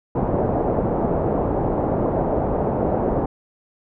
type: low-pass noise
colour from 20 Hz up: white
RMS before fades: -21 dBFS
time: 0.15-3.26 s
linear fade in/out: 5 ms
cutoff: 720 Hz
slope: 24 dB/octave
effects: none